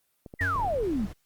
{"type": "clicks", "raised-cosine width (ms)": 2, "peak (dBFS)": -28, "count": 6, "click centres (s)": [0.262, 0.339, 0.56, 0.596, 0.647, 0.679]}
{"type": "exponential sweep", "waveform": "sine", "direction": "down", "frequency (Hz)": [2016, 185], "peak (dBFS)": -25, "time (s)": [0.39, 1.07], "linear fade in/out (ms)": 20}
{"type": "tone with exponential decay", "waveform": "square", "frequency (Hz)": 92.5, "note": "F#2", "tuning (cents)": 0, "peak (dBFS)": -27, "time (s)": [0.41, 1.01], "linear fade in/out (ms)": 0, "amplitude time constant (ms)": 130}
{"type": "noise", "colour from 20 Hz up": "brown", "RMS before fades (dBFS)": -37, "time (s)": [0.54, 1.13], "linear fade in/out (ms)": 5}
{"effects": ["white hiss -72 dBFS RMS until 1.25 s", "Opus 32 kbps"]}